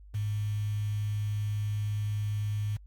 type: tone with quantisation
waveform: sine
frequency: 104.6 Hz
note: G#2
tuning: 13 cents sharp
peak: -28 dBFS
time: 0.14-2.77 s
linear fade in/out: 10 ms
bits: 8
effects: added 50 Hz sine -48 dBFS peak until 2.86 s + Opus 48 kbps